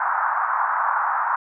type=band-pass noise; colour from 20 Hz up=pink; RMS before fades=-22 dBFS; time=0-1.36 s; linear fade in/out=5 ms; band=830 to 1500 Hz; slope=48 dB/octave; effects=none